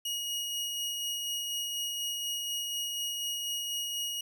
sawtooth tone with tremolo, 2886 Hz, F#7, 44 cents flat, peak -28 dBFS, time 0.05-4.21 s, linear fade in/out 5 ms, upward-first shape sine, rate 4.1 Hz, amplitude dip 25%, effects none

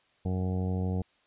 harmonic tone, 92.5 Hz, F#2, in tune, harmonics 1 / 2 / 3 / 4 / 5 / 6 / 7 / 8 / 9, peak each -29 / -32 / -41 / -44 / -40 / -51 / -48 / -46 / -52 dBFS, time 0.25-1.02 s, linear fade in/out 5 ms, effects white hiss -67 dBFS RMS until 1.26 s + resampled to 8000 Hz

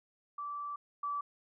sine tone pair in turn, 1162 / 1155.3 Hz, D6 / D6, -19 / -29 cents, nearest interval unison, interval 10 cents, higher first, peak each -37 / -33 dBFS, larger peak second, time 0.38-0.76 / 1.03-1.21 s, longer first, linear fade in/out 5 ms, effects none

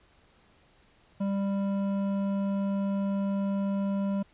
sine tone with hard clipping, 197.7 Hz, G3, 15 cents sharp, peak -28 dBFS, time 1.2-4.23 s, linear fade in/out 10 ms, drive 10 dB, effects pink hiss -62 dBFS RMS until 4.33 s + resampled to 8000 Hz

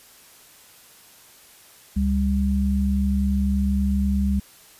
sine tone pair together, 70.29 / 198.8 Hz, C#2 / G3, +25 / +25 cents, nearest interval octave + tritone, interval 1800 cents, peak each -21 dBFS, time 1.96-4.4 s, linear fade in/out 10 ms, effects white hiss -50 dBFS RMS until 4.79 s + resampled to 32000 Hz

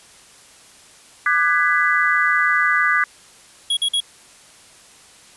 sine chord, G# half-diminished seventh, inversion second, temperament just, 1196.1 / 1495.1 / 1661.2 / 1993.5 Hz, D6 / F#6 / G#6 / B6, +31 / +18 / 0 / +16 cents, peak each -20 dBFS, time 1.26-3.04 s, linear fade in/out 2 ms
square tone bursts, 3322 Hz, G#7, in tune, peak -17 dBFS, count 3, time 3.7-4.004 s, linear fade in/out 5 ms, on 70 ms, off 47 ms
effects white hiss -47 dBFS RMS until 5.36 s + resampled to 24000 Hz

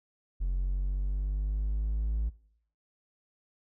triangle linear sweep, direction up, 44.4 to 55 Hz, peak -24 dBFS, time 0.4-2.3 s, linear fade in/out 20 ms, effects noise-tail reverb RT60 0.7 s tail -23 dB re dry + tanh soft clip ceiling -21 dBFS

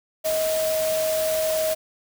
sine tone in noise, 632 Hz, D#5, 27 cents sharp, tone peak -21 dBFS, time 0.24-1.75 s, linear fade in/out 20 ms, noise white, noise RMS -30 dBFS, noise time 0.24-1.75 s, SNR +6 dB, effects none

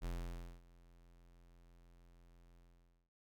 square tone with ADSR envelope, 43.09 Hz, F1, 22 cents flat, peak -39 dBFS, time 0.01-3.1 s, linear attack 38 ms, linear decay 560 ms, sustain -23 dB, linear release 530 ms, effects none

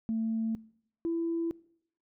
sine tone pair in turn, 223.8 / 333.6 Hz, A3 / E4, +30 / +21 cents, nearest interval perfect fifth, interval 691 cents, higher second, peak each -27 dBFS, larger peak neither, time 0.09-0.55 / 1.05-1.51 s, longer neither, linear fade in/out 0 ms, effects noise-tail reverb RT60 0.7 s tail -23 dB re dry + tanh soft clip ceiling -23 dBFS

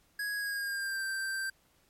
square tone with pitch glide, 1661.2 to 1568 Hz, G#6 to G6, 0 to 0 cents, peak -33 dBFS, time 0.19-1.5 s, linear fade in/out 5 ms, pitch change -100 cents, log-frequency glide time 0.36-1.03 s, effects pink hiss -68 dBFS RMS until 1.89 s + MP3 64 kbps

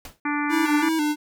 pink noise with exponential decay, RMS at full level -34 dBFS, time 0.05-0.2 s, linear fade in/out 2 ms, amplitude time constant 32 ms
harmonic tone, 293.3 Hz, D4, 2 cents flat, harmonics 1 / 3 / 4 / 5 / 6 / 7 / 8, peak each -25 / -30 / -31 / -32 / -33 / -33 / -34 dBFS, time 0.25-0.89 s, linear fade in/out 5 ms
square tone with vibrato, 310.7 Hz, D#4, 2 cents flat, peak -21 dBFS, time 0.49-1.16 s, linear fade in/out 50 ms, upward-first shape square, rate 3 Hz, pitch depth 62 cents each way
effects none

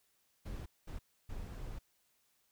brown noise bursts at uneven times, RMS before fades -43 dBFS, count 3, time 0.45-0.66 / 0.87-0.99 / 1.29-1.79 s, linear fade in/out 10 ms, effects white hiss -75 dBFS RMS until 2.51 s

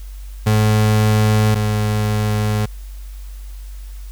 35% pulse tone pair in turn, 107.4 / 106.11 Hz, A2 / G#2, -41 / +38 cents, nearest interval unison, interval 21 cents, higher first, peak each -10 / -14 dBFS, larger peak first, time 0.46-1.55 / 1.55-2.66 s, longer second, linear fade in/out 10 ms, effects added 48 Hz sine -29 dBFS peak until 4.11 s + white hiss -48 dBFS RMS until 4.11 s

